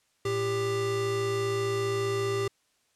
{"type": "tone pair together", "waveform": "square", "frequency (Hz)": [113.6, 395.8], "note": ["A#2", "G4"], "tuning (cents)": [-44, 17], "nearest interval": "octave + minor seventh", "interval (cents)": 2161, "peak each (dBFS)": [-34, -28], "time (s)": [0.25, 2.48], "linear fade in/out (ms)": 5, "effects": ["white hiss -70 dBFS RMS until 2.95 s", "low-pass 9000 Hz 12 dB/octave"]}